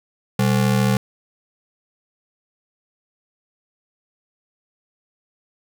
square ring-modulated tone, 160 Hz, D#3, 49 cents sharp, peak -13 dBFS, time 0.39-0.97 s, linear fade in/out 2 ms, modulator 36.9 Hz, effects 7-bit

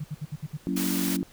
sine tone bursts, 150 Hz, D3, 37 cents sharp, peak -29 dBFS, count 6, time 0-0.573 s, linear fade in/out 10 ms, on 43 ms, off 63 ms
sine chord, F# dominant seventh, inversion none, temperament just, 185 / 231.2 / 277.5 / 333 Hz, F#3 / A#3 / C#4 / E4, 0 / -14 / +2 / +18 cents, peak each -29 / -33 / -29 / -34 dBFS, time 0.67-1.23 s, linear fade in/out 0 ms
white noise, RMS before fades -32 dBFS, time 0.76-1.17 s, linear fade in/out 10 ms
effects pink hiss -54 dBFS RMS until 1.32 s

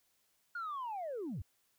sine linear sweep, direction down, 1447 to 66 Hz, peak -36 dBFS, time 0.55-1.42 s, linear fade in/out 5 ms, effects tanh soft clip ceiling -35 dBFS + white hiss -75 dBFS RMS until 1.78 s

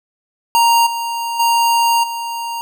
square tone with level steps, 932.3 Hz, A#5, in tune, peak -10 / -20 / -12 / -22 dBFS, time 0.55-2.61 s, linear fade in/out 0 ms, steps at 0.86 / 1.39 / 2.03 s, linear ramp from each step 10 ms, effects none

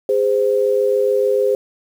sine tone pair together, 409.5 / 516.4 Hz, G#4 / C5, -24 / -23 cents, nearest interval major third, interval 401 cents, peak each -16 dBFS, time 0.09-1.55 s, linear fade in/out 2 ms, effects 7-bit

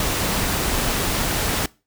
pink noise, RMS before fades -22 dBFS, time 0-1.66 s, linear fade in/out 2 ms, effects noise-tail reverb RT60 0.3 s tail -22 dB re dry

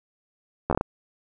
slowing click train, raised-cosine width 1 ms, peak -9 dBFS, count 6, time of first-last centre 0.7-0.811 s, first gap 12 ms, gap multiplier 1.31, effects none

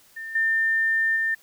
sine tone with level steps, 1800 Hz, A6, 39 cents sharp, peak -32 / -19 / -21 dBFS, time 0.16-1.35 s, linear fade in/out 10 ms, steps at 0.35 / 1.16 s, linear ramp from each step 5 ms, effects white hiss -56 dBFS RMS until 1.42 s

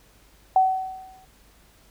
sine tone with exponential decay, 755 Hz, F#5, 35 cents sharp, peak -12 dBFS, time 0.56-1.25 s, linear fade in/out 2 ms, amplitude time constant 150 ms, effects added 50 Hz sine -57 dBFS peak until 1.9 s + pink hiss -57 dBFS RMS until 1.9 s

